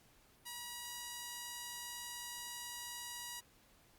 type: tone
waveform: 5% pulse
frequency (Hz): 962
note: B5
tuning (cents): -46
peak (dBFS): -32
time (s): 0.45-3.41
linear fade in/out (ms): 20
effects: pink hiss -67 dBFS RMS until 3.98 s + Opus 48 kbps